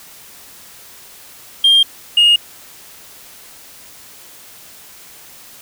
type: tone pair in turn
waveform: sine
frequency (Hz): 3203 / 2854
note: G7 / F7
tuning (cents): +37 / +37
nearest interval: major second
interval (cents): 200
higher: first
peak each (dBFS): -5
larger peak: neither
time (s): 1.64-1.83 / 2.17-2.36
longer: neither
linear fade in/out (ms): 5
effects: tanh soft clip ceiling -5 dBFS + white hiss -40 dBFS RMS until 5.61 s